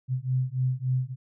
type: beating tone pair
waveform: sine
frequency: 126.9 / 130.4 Hz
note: B2 / C3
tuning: +47 / -5 cents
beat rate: 3.5 Hz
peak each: -27 dBFS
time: 0.08-1.16 s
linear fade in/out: 50 ms
effects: none